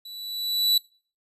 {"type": "tone with level ramp", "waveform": "45% pulse", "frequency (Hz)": 3951, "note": "B7", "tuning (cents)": 0, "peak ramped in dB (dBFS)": [-39, -16], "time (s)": [0.05, 0.78], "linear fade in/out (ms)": 5, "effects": ["noise-tail reverb RT60 0.4 s tail -23 dB re dry", "resampled to 32000 Hz"]}